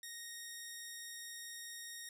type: tone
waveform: 10% pulse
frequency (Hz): 1864.7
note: A#6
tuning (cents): 0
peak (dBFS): -37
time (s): 0.03-2.09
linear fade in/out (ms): 2
effects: none